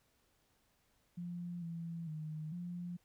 sine tone with pitch steps, 174.5 / 167.2 / 155 / 175.5 Hz, F3 / E3 / D#3 / F3, -1 / +25 / -6 / +9 cents, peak -40 dBFS, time 1.17-2.97 s, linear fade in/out 10 ms, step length 450 ms, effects pink hiss -75 dBFS RMS until 3.04 s

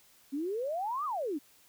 sine exponential two-way sweep, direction up then down, 264.6 to 1261 to 264.6 Hz, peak -31 dBFS, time 0.32-1.39 s, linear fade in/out 20 ms, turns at 1.05 s, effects white hiss -62 dBFS RMS until 1.68 s

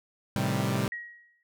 sawtooth chord, A half-diminished seventh, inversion none, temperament equal, 110 / 130.81 / 155.56 / 196 Hz, A2 / C3 / Eb3 / G3, 0 / 0 / 0 / 0 cents, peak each -28 / -26 / -31 / -26 dBFS, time 0.36-0.88 s, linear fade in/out 0 ms
sine tone with exponential decay, 1899 Hz, A#6, 32 cents sharp, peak -31 dBFS, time 0.92-1.43 s, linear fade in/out 2 ms, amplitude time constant 110 ms
effects none

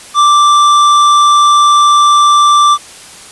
triangle tone with tanh clipping, 1174.7 Hz, D6, in tune, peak -6 dBFS, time 0.14-2.78 s, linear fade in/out 50 ms, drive 17 dB, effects white hiss -33 dBFS RMS until 3.31 s + resampled to 24000 Hz

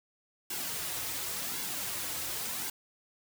white noise with flanger, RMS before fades -36 dBFS, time 0.5-2.7 s, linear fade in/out 5 ms, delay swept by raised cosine 1.6 to 5.1 ms, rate 0.91 Hz, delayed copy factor -0.65, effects none

